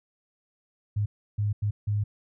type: tone bursts at uneven times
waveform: sine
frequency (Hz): 103.83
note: G#2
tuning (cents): 0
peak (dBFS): -23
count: 4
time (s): 0.96-1.06 / 1.38-1.53 / 1.62-1.71 / 1.87-2.04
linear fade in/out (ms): 10
effects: none

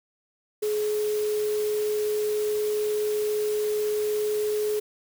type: tone in noise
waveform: sine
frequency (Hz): 423.1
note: G#4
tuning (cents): +32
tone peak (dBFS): -23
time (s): 0.62-4.8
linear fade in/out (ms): 10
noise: white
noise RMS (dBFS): -39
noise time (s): 0.62-4.8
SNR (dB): +13
effects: none

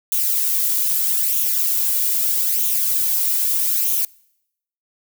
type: noise with flanger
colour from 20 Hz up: violet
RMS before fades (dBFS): -19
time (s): 0.12-4.05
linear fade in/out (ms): 2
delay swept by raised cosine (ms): 0.3 to 2.1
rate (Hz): 0.79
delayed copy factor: +0.5
effects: noise-tail reverb RT60 0.8 s tail -25 dB re dry

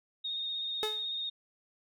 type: tone with vibrato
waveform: sine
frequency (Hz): 3700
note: A#7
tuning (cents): -14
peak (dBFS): -33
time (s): 0.24-1.3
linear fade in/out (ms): 10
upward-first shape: square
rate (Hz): 16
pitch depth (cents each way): 16
type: tone with exponential decay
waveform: sawtooth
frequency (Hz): 429.3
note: A4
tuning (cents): -43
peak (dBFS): -25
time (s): 0.83-1.07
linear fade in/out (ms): 0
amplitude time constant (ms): 51
effects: none

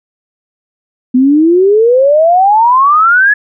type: exponential sweep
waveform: sine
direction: up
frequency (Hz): 246.9 to 1719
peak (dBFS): -4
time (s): 1.14-3.34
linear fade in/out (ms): 10
effects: none

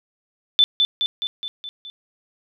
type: tone with echo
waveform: sine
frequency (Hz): 3520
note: A7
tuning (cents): 0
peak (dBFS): -10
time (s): 0.59-0.64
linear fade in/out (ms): 0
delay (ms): 210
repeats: 6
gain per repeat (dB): -4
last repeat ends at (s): 1.9
effects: none

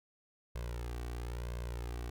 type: tone with flanger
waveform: sawtooth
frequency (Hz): 59.3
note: A#1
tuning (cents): +30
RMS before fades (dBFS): -40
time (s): 0.55-2.1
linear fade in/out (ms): 5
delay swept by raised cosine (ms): 1.9 to 2.64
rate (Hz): 1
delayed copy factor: +0.8
effects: none

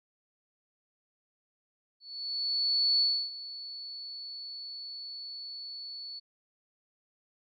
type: tone with ADSR envelope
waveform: sine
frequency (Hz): 4435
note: C#8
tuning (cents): 0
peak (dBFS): -22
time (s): 2-6.2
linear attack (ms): 1000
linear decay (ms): 300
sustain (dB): -17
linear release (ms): 18
effects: none

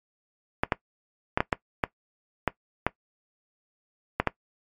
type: clicks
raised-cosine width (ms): 0.5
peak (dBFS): -6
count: 10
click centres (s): 0.635 / 0.722 / 1.375 / 1.405 / 1.528 / 1.838 / 2.477 / 2.866 / 4.2 / 4.273
effects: noise-tail reverb RT60 0.1 s tail -19 dB re dry + MP3 96 kbps

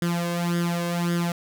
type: tone with flanger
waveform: sawtooth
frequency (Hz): 172.3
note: F3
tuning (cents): -23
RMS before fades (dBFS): -25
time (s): 0.02-1.32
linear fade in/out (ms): 2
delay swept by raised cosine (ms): 0.59 to 1.89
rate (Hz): 1.8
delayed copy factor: +0.75
effects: none

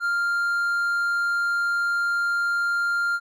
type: tone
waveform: triangle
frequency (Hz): 1396.9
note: F6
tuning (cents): 0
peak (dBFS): -19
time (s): 0-3.2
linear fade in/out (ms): 50
effects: none

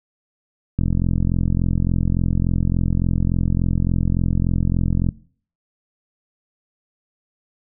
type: click train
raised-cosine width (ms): 5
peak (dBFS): -7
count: 188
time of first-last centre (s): 0.79-5.089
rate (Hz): 43.5
effects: noise-tail reverb RT60 0.5 s tail -21 dB re dry

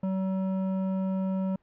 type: tone with hard clipping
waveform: triangle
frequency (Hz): 189.9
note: F#3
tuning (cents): +45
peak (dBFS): -28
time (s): 0.03-1.56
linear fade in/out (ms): 5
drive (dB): 14
effects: pink hiss -70 dBFS RMS until 1.62 s + low-pass 2000 Hz 12 dB/octave

